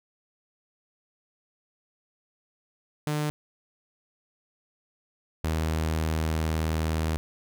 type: tone pair in turn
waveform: sawtooth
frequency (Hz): 150 / 79.46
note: D3 / D#2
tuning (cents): +37 / +37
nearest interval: major seventh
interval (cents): 1100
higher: first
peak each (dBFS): -22 / -21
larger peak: second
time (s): 3.07-3.3 / 5.44-7.17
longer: second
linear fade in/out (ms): 0
effects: none